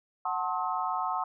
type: chord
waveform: sine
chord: F# diminished seventh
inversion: none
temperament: just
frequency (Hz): 740 / 888 / 1065.6 / 1278.7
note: F#5 / A5 / C6 / Eb6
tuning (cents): 0 / +16 / +31 / +47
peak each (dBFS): -33 / -34 / -33 / -34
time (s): 0.25-1.24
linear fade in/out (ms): 5
effects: none